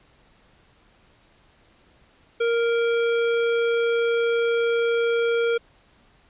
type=tone; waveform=square; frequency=466.2 Hz; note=A#4; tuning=in tune; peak=-20 dBFS; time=2.4-5.58 s; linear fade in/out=10 ms; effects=pink hiss -58 dBFS RMS until 6.29 s + resampled to 8000 Hz